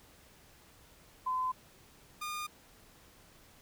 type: tone pair in turn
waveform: sine / sawtooth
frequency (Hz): 1022 / 1215.4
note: C6 / D#6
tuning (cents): -41 / -41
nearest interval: minor third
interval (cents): 300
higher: second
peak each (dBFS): -30 / -33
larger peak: first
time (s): 1.26-1.52 / 2.21-2.47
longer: neither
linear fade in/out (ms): 10
effects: pink hiss -60 dBFS RMS until 3.61 s